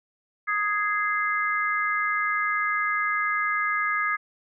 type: chord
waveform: sine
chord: Ab major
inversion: second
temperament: just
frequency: 1245.9 / 1661.2 / 2077 Hz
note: Eb6 / Ab6 / C7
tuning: +2 / 0 / -13 cents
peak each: -26 / -27 / -28 dBFS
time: 0.47-4.17 s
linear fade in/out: 20 ms
effects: none